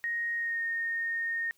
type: tone with pitch glide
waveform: sine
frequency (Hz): 1870 to 1843.2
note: A#6 to A#6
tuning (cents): +5 to -20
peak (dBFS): -29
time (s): 0.04-1.51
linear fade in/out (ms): 0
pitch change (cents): -25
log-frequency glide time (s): 0.35-0.63
effects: white hiss -68 dBFS RMS until 1.57 s